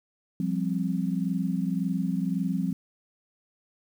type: chord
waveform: sine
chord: F suspended second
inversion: none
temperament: just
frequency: 174.61 / 196.44 / 261.9 Hz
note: F3 / G3 / C4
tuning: 0 / +4 / +2 cents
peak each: -28 / -29 / -31 dBFS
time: 0.4-2.73 s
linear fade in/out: 2 ms
effects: 9-bit